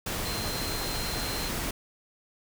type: tone in noise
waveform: sine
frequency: 4138 Hz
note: C8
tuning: 20 cents flat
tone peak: -37 dBFS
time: 0.25-1.49 s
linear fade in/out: 5 ms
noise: pink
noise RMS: -32 dBFS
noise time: 0.06-1.71 s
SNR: -8 dB
effects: none